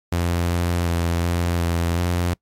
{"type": "tone with pitch steps", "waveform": "sawtooth", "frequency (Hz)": [86.3, 86.8, 85, 86.4, 84.9, 87.6], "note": ["F2", "F2", "F2", "F2", "F2", "F2"], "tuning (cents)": [-20, -10, -46, -18, -48, 6], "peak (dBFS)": -15, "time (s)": [0.12, 2.34], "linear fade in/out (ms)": 5, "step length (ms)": 370, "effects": ["noise-tail reverb RT60 0.1 s tail -24 dB re dry", "MP3 64 kbps"]}